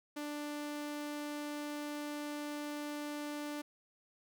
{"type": "tone", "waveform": "sawtooth", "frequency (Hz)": 294.7, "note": "D4", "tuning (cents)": 6, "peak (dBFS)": -35, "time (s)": [0.16, 3.62], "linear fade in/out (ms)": 10, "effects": []}